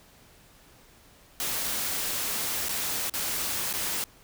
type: noise with dropouts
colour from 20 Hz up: white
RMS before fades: -30 dBFS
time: 1.4-4.04 s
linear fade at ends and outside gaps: 1 ms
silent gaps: 2.685-2.692 / 3.097-3.138 / 3.729-3.737 s
effects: pink hiss -56 dBFS RMS until 4.23 s